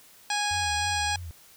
harmonic tone, 827 Hz, G#5, 8 cents flat, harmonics 1 / 2 / 3 / 4 / 5 / 6 / 7 / 9 / 10, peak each -29 / -32 / -34 / -35 / -36 / -37 / -37 / -39 / -39 dBFS, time 0.3-1.16 s, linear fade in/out 2 ms
sine tone with vibrato, 83.1 Hz, E2, 15 cents sharp, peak -35 dBFS, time 0.51-1.31 s, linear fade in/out 0 ms, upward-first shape sine, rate 3.3 Hz, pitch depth 140 cents each way
clicks, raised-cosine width 0.3 ms, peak -32 dBFS, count 2, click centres 0.543 / 0.634 s
effects white hiss -54 dBFS RMS until 1.56 s

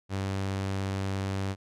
sawtooth tone, 97 Hz, G2, 18 cents flat, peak -25 dBFS, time 0.09-1.56 s, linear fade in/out 50 ms, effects low-pass 8000 Hz 12 dB/octave

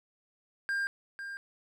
triangle tone with echo, 1600 Hz, G6, 35 cents sharp, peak -27 dBFS, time 0.69-0.87 s, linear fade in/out 0 ms, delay 500 ms, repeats 1, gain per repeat -9 dB, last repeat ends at 1.37 s, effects none

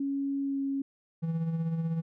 sine tone with pitch glide, 277.2 to 274.5 Hz, C#4 to C#4, 0 to -17 cents, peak -28 dBFS, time 0-0.82 s, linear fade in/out 5 ms, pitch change -17 cents, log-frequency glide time 0.42-0.6 s
triangle tone with tremolo, 164 Hz, E3, 9 cents flat, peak -24 dBFS, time 1.22-2.02 s, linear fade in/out 20 ms, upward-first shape sine, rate 16 Hz, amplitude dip 45%
effects none

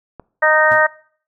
click, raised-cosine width 1 ms, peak -19 dBFS, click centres 0.197 s
harmonic tone, 309.6 Hz, D#4, 9 cents flat, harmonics 2 / 3 / 4 / 5 / 6, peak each -15 / -19 / -19 / -17 / -15 dBFS, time 0.42-0.87 s, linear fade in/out 10 ms
25% pulse tone with exponential decay, 116.6 Hz, A#2, 1 cent sharp, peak -24 dBFS, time 0.71-0.88 s, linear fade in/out 5 ms, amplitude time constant 35 ms
effects noise-tail reverb RT60 0.5 s tail -22 dB re dry

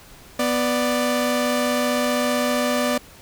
sawtooth tone pair together, 246.9 / 589.6 Hz, B3 / D5, 0 / +7 cents, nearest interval octave + minor third, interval 1507 cents, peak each -18 dBFS, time 0.39-2.98 s, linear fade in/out 5 ms, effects pink hiss -46 dBFS RMS until 3.21 s

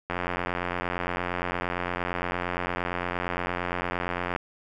click train, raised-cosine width 0.5 ms, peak -13 dBFS, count 379, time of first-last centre 0.1-4.362 s, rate 88.7 Hz, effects none

